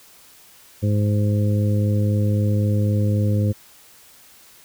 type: harmonic tone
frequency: 103.83 Hz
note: G#2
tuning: in tune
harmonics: 1 / 2 / 3 / 4 / 5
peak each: -17 / -24 / -30 / -34 / -30 dBFS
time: 0.82-3.53 s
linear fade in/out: 20 ms
effects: white hiss -49 dBFS RMS until 4.64 s